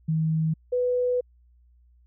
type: tone pair in turn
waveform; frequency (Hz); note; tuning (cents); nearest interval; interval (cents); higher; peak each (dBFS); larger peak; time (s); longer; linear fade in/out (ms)
sine; 158.9 / 495.5; D#3 / B4; +37 / +6; octave + minor sixth; 1969; second; -21 / -21; neither; 0.08-0.54 / 0.72-1.21; second; 10
effects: added 60 Hz sine -55 dBFS peak until 2.06 s